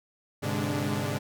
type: tone cluster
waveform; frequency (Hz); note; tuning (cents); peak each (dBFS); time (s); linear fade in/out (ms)
sawtooth; 101.9 / 128.9 / 146.6 / 206.8 / 291.7; G#2 / C3 / D3 / G#3 / D4; -32 / -26 / -3 / -7 / -12; -30; 0.42-1.19; 20
effects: none